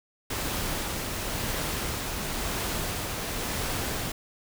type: noise with tremolo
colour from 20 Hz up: pink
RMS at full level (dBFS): -30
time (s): 0.3-4.12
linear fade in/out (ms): 5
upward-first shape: sine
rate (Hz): 0.96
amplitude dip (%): 25
effects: none